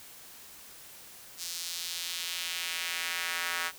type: tone with high-pass filter sweep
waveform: square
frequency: 86.1 Hz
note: F2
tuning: 24 cents flat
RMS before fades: -35 dBFS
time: 1.37-3.72 s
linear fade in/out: 50 ms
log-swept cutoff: 5200 to 1500 Hz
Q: 1.4
effects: white hiss -50 dBFS RMS until 3.78 s